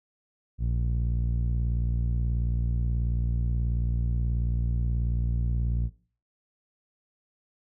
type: tone with low-pass filter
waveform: sawtooth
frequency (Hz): 58.5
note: A#1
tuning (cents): +7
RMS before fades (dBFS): -27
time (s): 0.58-5.9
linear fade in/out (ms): 50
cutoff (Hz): 140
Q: 1.1
effects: noise-tail reverb RT60 0.4 s tail -17 dB re dry